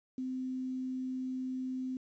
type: tone with quantisation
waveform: sine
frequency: 257.9 Hz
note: C4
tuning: 25 cents flat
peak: -34 dBFS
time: 0.18-1.97 s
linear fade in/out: 2 ms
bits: 10
effects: resampled to 16000 Hz